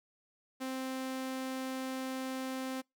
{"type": "tone", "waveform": "sawtooth", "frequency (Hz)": 261.6, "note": "C4", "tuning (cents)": 0, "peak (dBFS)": -32, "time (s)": [0.6, 2.82], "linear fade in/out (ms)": 20, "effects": ["noise-tail reverb RT60 0.2 s tail -26 dB re dry"]}